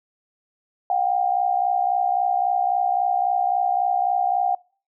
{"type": "tone pair together", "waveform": "sine", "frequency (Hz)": [720.3, 784], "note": ["F#5", "G5"], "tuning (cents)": [-47, 0], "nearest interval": "minor second", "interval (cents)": 147, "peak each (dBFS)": -21, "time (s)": [0.9, 4.55], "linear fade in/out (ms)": 2, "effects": ["noise-tail reverb RT60 0.4 s tail -25 dB re dry"]}